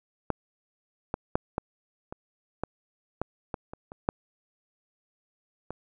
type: clicks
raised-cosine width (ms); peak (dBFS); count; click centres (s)
1; -11 / -14 / -9 / -13 / -23 / -15 / -14 / -17 / -25 / -27 / -9 / -21; 12; 0.303 / 1.141 / 1.355 / 1.581 / 2.125 / 2.636 / 3.216 / 3.542 / 3.735 / 3.919 / 4.089 / 5.706
effects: none